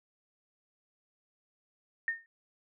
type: tone with exponential decay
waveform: sine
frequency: 1830 Hz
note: A#6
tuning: 32 cents flat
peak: -25 dBFS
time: 2.08-2.26 s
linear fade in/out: 1 ms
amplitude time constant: 38 ms
effects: none